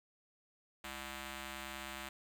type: ring-modulated tone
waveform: 5% pulse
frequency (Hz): 268.9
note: C4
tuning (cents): +47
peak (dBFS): -29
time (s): 0.84-2.09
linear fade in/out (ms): 5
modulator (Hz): 473
effects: none